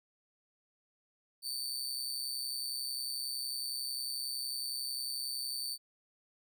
sawtooth tone with amplitude modulation, 4552 Hz, C#8, 45 cents sharp, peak -30 dBFS, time 1.42-5.78 s, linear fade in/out 50 ms, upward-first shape sine, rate 131 Hz, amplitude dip 65%, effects none

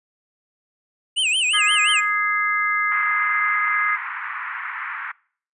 square tone with vibrato, 2781 Hz, F7, 8 cents flat, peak -18 dBFS, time 1.16-2.01 s, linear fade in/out 20 ms, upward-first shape sine, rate 5.7 Hz, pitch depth 210 cents each way
sine chord, Ab major, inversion second, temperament just, 1245.9 / 1661.2 / 2077 Hz, Eb6 / Ab6 / C7, +2 / 0 / -13 cents, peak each -23 dBFS, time 1.53-3.97 s, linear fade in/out 20 ms
white band-pass noise, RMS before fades -30 dBFS, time 2.91-5.12 s, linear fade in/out 10 ms, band 1000 to 2100 Hz, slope 48 dB/octave
effects noise-tail reverb RT60 0.5 s tail -24 dB re dry + resampled to 24000 Hz

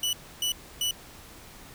sawtooth tone bursts, 2960 Hz, F#7, in tune, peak -22 dBFS, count 3, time 0.03-0.91 s, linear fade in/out 2 ms, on 100 ms, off 290 ms, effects pink hiss -48 dBFS RMS until 1.74 s

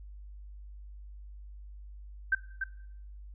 sine tone with echo, 1554 Hz, G6, 16 cents flat, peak -22 dBFS, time 2.32-2.35 s, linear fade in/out 5 ms, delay 290 ms, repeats 1, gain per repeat -7 dB, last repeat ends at 2.64 s, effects noise-tail reverb RT60 0.7 s tail -19 dB re dry + added 50 Hz sine -44 dBFS peak until 3.34 s

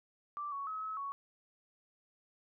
sine tone with pitch steps, 1172 / 1115 / 1281 / 1289 / 1114 Hz, D6 / C#6 / E6 / E6 / C#6, -4 / +10 / -50 / -39 / +8 cents, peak -37 dBFS, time 0.37-1.12 s, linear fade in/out 0 ms, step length 150 ms, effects none

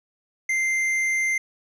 sine tone with tanh clipping, 2088 Hz, C7, 4 cents flat, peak -22 dBFS, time 0.49-1.38 s, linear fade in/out 5 ms, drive 9 dB, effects none

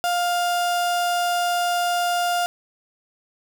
35% pulse tone, 703 Hz, F5, 11 cents sharp, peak -18 dBFS, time 0.04-2.46 s, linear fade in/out 0 ms, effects none

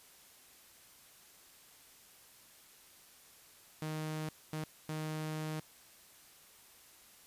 sawtooth tone bursts at uneven times, 155.56 Hz, D#3, in tune, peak -33 dBFS, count 3, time 3.82-4.29 / 4.53-4.64 / 4.89-5.6 s, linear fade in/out 2 ms, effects white hiss -60 dBFS RMS until 7.26 s + resampled to 32000 Hz

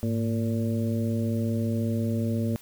harmonic tone with a mistuned harmonic, 114.6 Hz, A#2, 29 cents flat, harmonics 1 / 2 / 3 / 4 / 5, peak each -27 / -27 / -37 / -37 / -37 dBFS, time 0.03-2.56 s, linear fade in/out 0 ms, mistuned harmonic 1, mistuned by -120 cents, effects white hiss -52 dBFS RMS until 2.61 s

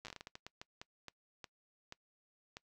slowing click train, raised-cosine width 0.2 ms, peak -29 dBFS, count 17, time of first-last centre 0.05-2.569 s, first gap 8 ms, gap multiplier 1.34, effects noise-tail reverb RT60 0.1 s tail -23 dB re dry

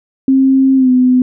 sine tone with pitch glide, 266.5 to 252.9 Hz, C4 to B3, +32 to +41 cents, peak -6 dBFS, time 0.28-1.22 s, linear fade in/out 2 ms, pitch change -91 cents, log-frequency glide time 0.76-0.9 s, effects none

